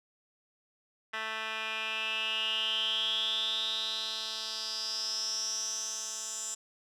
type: tone with band-pass filter sweep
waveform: 10% pulse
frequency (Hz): 220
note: A3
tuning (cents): 0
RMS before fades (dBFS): -34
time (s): 1.13-6.55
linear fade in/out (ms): 10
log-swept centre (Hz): 2100 to 7200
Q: 8.8
effects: none